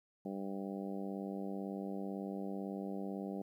harmonic tone, 98 Hz, G2, in tune, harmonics 2 / 3 / 4 / 5 / 6 / 7 / 8, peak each -41 / -45 / -47 / -49 / -51 / -52 / -53 dBFS, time 0.25-3.42 s, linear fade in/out 5 ms, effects 12-bit

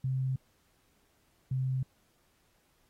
sine tone pair in turn, 131.2 / 130.63 Hz, C3 / C3, +5 / -2 cents, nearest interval unison, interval 7 cents, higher first, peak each -28 dBFS, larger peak neither, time 0.04-0.36 / 1.51-1.83 s, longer neither, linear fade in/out 5 ms, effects pink hiss -71 dBFS RMS until 2.89 s + AAC 48 kbps

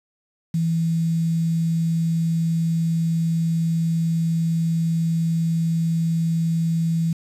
sine tone with quantisation, 164.81 Hz, E3, in tune, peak -18 dBFS, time 0.54-7.13 s, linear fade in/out 5 ms, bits 7, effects resampled to 32000 Hz

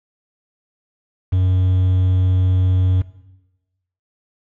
triangle tone with quantisation, 92.5 Hz, F#2, in tune, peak -11 dBFS, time 1.32-3.02 s, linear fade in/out 10 ms, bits 6, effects noise-tail reverb RT60 1.0 s tail -17 dB re dry + low-pass 2000 Hz 12 dB/octave

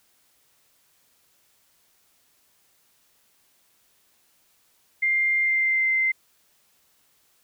sine tone with pitch glide, 2100 to 2078 Hz, C7 to C7, +6 to -12 cents, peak -19 dBFS, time 5.02-6.12 s, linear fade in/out 10 ms, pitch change -18 cents, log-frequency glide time 5.42-5.9 s, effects white hiss -64 dBFS RMS until 7.43 s

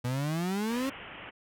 35% pulse exponential sweep, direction up, 120 to 277.2 Hz, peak -27 dBFS, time 0.04-0.9 s, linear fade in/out 10 ms
white low-pass noise, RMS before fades -45 dBFS, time 0.69-1.31 s, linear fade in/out 20 ms, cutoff 3100 Hz, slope 96 dB/octave
effects none

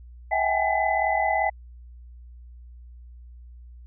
sine tone cluster, 649 / 757 / 802 / 840 / 2010 Hz, E5 / F#5 / G5 / G#5 / B6, -27 / +39 / +39 / +19 / +30 cents, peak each -27 dBFS, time 0.31-1.5 s, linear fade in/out 10 ms, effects added 60 Hz sine -42 dBFS peak until 3.86 s

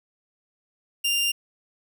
sawtooth tone, 2794 Hz, F7, in tune, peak -18 dBFS, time 1.04-1.32 s, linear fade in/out 10 ms, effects none

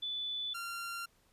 sine / sawtooth tone pair in turn, 3481 / 1381.4 Hz, A7 / F6, -19 / -19 cents, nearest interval octave + major third, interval 1600 cents, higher first, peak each -35 / -35 dBFS, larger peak neither, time 0.02-0.54 / 0.54-1.06 s, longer neither, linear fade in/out 10 ms, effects pink hiss -70 dBFS RMS until 1.32 s + resampled to 32000 Hz

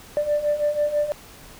sine beating tone pair, 587.3 / 593.4 Hz, D5 / D5, 0 / +18 cents, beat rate 6.1 Hz, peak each -24 / -20 dBFS, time 0.17-1.12 s, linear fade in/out 0 ms, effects tanh soft clip ceiling -14 dBFS + pink hiss -45 dBFS RMS until 1.59 s

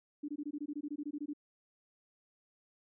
sine tone bursts, 293.7 Hz, D4, in tune, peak -36 dBFS, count 15, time 0.23-1.335 s, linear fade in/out 10 ms, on 55 ms, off 20 ms, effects none

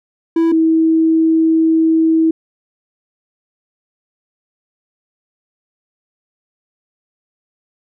triangle / sine tone pair in turn, 329.6 / 322.8 Hz, E4 / E4, 0 / -36 cents, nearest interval unison, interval 36 cents, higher first, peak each -8 / -9 dBFS, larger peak first, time 0.36-0.52 / 0.52-2.31 s, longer second, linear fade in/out 5 ms, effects none

